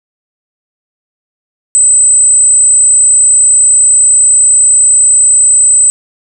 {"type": "tone", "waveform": "sine", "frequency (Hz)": 8070, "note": "B8", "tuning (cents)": 36, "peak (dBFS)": -3, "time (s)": [1.75, 5.9], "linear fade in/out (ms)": 0, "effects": []}